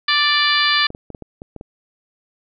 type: harmonic tone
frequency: 587.3 Hz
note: D5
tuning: in tune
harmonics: 2 / 3 / 4 / 5 / 6 / 7 / 8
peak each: -21 / -19 / -23 / -23 / -21 / -23 / -23 dBFS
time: 0.08-0.87 s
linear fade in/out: 5 ms
type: clicks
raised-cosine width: 2 ms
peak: -20 dBFS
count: 8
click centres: 0.904 / 0.949 / 1.103 / 1.148 / 1.223 / 1.419 / 1.563 / 1.611 s
effects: none